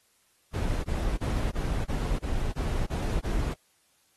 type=noise bursts; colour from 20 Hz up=brown; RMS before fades=-28 dBFS; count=9; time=0.53-3.544 s; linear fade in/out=20 ms; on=310 ms; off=28 ms; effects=white hiss -67 dBFS RMS until 4.16 s + AAC 32 kbps